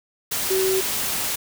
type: tone in noise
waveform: sine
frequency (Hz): 380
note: F#4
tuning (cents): +46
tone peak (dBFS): -19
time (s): 0.5-0.81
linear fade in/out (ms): 10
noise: white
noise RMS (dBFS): -25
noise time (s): 0.31-1.36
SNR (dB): +3
effects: none